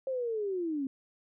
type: linear sweep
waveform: sine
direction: down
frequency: 538 to 260.8 Hz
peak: -30 dBFS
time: 0.07-0.87 s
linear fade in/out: 2 ms
effects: none